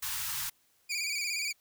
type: band-stop noise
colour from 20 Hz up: white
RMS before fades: -35 dBFS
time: 0.02-0.5 s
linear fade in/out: 10 ms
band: 150 to 850 Hz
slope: 96 dB/octave
type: tone with vibrato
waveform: 20% pulse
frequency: 2349 Hz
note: D7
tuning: in tune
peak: -26 dBFS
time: 0.89-1.53 s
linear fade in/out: 20 ms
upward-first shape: square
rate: 17 Hz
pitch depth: 53 cents each way
effects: white hiss -69 dBFS RMS until 1.6 s